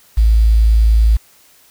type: tone with quantisation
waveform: sine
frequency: 55 Hz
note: A1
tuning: in tune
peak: -7 dBFS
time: 0.17-1.17 s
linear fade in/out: 10 ms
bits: 6
effects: white hiss -49 dBFS RMS until 1.7 s